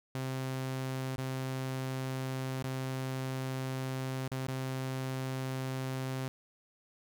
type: tone with dropouts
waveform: sawtooth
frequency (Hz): 131.3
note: C3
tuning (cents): +6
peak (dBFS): -30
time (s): 0.15-6.28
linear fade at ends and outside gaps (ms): 0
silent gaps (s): 1.159-1.182 / 2.626-2.642 / 4.279-4.316 / 4.47-4.483
effects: none